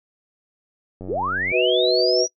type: click train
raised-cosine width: 2 ms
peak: -22 dBFS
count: 48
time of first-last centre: 1.01-1.516 s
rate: 92.9 Hz
type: linear sweep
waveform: sine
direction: up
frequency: 261 to 5850 Hz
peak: -21 dBFS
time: 1.08-2.28 s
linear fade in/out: 20 ms
type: chord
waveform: sine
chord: B major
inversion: second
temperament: equal with one note detuned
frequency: 370 / 493.9 / 637.2 Hz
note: F#4 / B4 / D#5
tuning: 0 / 0 / +41 cents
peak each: -20 / -20 / -22 dBFS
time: 1.51-2.27 s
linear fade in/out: 50 ms
effects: noise-tail reverb RT60 0.1 s tail -23 dB re dry